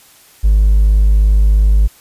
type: tone with hard clipping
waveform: triangle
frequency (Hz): 51.5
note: G#1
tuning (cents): -14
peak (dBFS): -6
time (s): 0.43-1.88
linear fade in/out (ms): 20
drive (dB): 2
effects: white hiss -45 dBFS RMS until 2 s + resampled to 32000 Hz